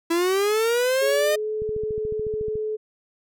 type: linear sweep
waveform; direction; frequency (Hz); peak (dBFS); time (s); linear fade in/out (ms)
45% pulse; up; 329.6 to 616; -19; 0.1-1.36; 10
type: tone with pitch glide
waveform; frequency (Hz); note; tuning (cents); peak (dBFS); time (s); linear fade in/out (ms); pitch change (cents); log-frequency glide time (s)
sine; 422.4 to 430.8; G#4 to A4; +29 to -37; -24; 1.01-2.77; 20; +34; 1.25-1.51
type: click train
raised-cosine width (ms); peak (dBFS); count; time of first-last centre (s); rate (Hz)
5; -24; 14; 1.62-2.555; 13.9
effects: none